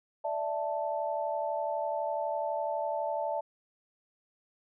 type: chord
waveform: sine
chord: D suspended second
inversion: none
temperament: equal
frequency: 587.3 / 659.3 / 880 Hz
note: D5 / E5 / A5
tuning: 0 / 0 / 0 cents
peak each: -34 dBFS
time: 0.24-3.41 s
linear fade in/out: 10 ms
effects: none